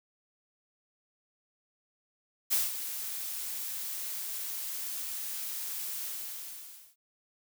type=noise with ADSR envelope; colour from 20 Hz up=blue; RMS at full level=-26 dBFS; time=2.5-6.96 s; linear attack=29 ms; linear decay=180 ms; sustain=-11 dB; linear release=940 ms; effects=none